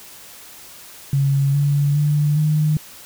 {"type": "tone with pitch steps", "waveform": "sine", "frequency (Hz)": [138.59, 143.15, 147.85, 152.71], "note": ["C#3", "D3", "D3", "D#3"], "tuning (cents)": [0, -44, 12, -32], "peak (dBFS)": -14, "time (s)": [1.13, 2.77], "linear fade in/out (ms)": 2, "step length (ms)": 410, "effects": ["white hiss -41 dBFS RMS until 3.05 s"]}